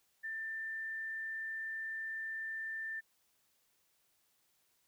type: tone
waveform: sine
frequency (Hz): 1784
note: A6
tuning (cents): +23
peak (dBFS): -38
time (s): 0.23-3.01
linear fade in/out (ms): 20
effects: white hiss -75 dBFS RMS until 4.87 s